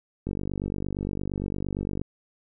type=click train; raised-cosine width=3 ms; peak=-17 dBFS; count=86; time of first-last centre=0.27-2.015 s; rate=48.7 Hz; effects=none